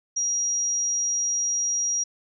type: tone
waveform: sine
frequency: 5720 Hz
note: F8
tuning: 41 cents sharp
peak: -22 dBFS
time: 0.16-2.04 s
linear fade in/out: 10 ms
effects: none